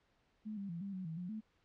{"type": "tone with pitch steps", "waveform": "sine", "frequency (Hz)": [214.5, 198.3, 169.1, 198.2, 186.2, 161.3, 178.5, 217.1], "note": ["A3", "G3", "E3", "G3", "F#3", "E3", "F3", "A3"], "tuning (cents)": [-44, 20, 44, 19, 11, -37, 38, -23], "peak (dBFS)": -40, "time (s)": [0.45, 1.41], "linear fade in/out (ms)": 20, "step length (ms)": 120, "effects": ["pink hiss -75 dBFS RMS until 1.64 s", "low-pass 4000 Hz 12 dB/octave"]}